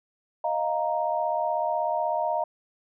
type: chord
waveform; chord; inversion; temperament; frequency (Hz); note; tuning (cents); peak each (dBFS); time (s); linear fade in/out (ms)
sine; Eb suspended second; none; equal; 622.3 / 698.5 / 932.3; Eb5 / F5 / Bb5; 0 / 0 / 0; -28; 0.44-2.44; 5
effects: none